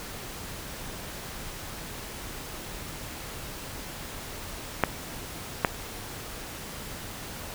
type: clicks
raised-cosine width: 0.5 ms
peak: -4 dBFS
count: 2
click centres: 4.837 / 5.648 s
effects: pink hiss -39 dBFS RMS until 7.54 s